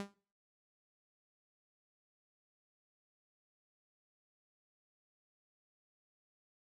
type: tone with exponential decay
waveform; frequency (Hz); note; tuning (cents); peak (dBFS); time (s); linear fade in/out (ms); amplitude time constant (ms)
sawtooth; 200; G3; +35; -32; 0-0.14; 0; 29
effects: noise-tail reverb RT60 0.4 s tail -19 dB re dry + low-pass 9000 Hz 12 dB/octave